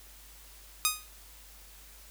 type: tone with exponential decay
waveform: 5% pulse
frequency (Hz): 1244.5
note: D#6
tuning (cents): 0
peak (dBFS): -9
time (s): 0.85-1.08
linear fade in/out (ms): 0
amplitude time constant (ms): 49
effects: added 50 Hz sine -54 dBFS peak until 2.1 s + white hiss -54 dBFS RMS until 2.1 s